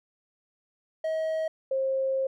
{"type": "tone pair in turn", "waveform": ["triangle", "sine"], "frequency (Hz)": [637, 533], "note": ["D#5", "C5"], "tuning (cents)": [41, 32], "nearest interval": "minor third", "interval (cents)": 309, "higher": "first", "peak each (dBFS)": -24, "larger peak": "neither", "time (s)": [[1.04, 1.48], [1.71, 2.27]], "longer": "second", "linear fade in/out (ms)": 5, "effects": []}